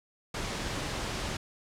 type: noise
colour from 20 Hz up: pink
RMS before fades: -34 dBFS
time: 0.34-1.37 s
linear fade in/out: 5 ms
effects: low-pass 7000 Hz 12 dB/octave